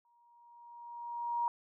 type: tone with exponential growth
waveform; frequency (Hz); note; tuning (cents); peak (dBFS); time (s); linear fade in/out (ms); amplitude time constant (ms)
sine; 947; A#5; +27; -28; 0.05-1.48; 1; 310
effects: none